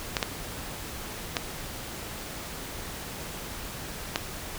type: clicks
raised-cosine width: 0.2 ms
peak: -7 dBFS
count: 4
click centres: 0.168 / 0.228 / 1.368 / 4.159 s
effects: pink hiss -38 dBFS RMS until 4.58 s